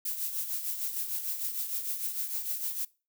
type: noise with tremolo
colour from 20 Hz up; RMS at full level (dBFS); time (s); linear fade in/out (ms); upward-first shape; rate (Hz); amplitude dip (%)
violet; -31; 0.05-2.85; 5; triangle; 6.6; 65
effects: noise-tail reverb RT60 0.3 s tail -22 dB re dry